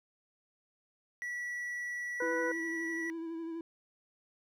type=tone; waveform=triangle; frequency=1945 Hz; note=B6; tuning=27 cents flat; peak=-34 dBFS; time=1.22-3.1 s; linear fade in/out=0 ms
type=harmonic tone; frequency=493.9 Hz; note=B4; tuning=in tune; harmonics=1 / 2 / 3; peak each=-33 / -40 / -38 dBFS; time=2.2-2.52 s; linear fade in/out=5 ms
type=tone with vibrato; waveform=triangle; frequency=329.6 Hz; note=E4; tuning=in tune; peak=-35 dBFS; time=2.22-3.61 s; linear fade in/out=2 ms; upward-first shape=sine; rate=12 Hz; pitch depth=30 cents each way
effects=none